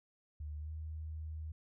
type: tone with pitch glide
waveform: sine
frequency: 75.1 to 78.33 Hz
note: D2 to D#2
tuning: +39 to +12 cents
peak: -40 dBFS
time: 0.4-1.52 s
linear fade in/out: 5 ms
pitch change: +73 cents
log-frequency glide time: 0.59-0.71 s
effects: none